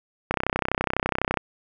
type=click train; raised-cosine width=0.5 ms; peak=-7 dBFS; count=35; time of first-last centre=0.31-1.373 s; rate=32 Hz; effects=none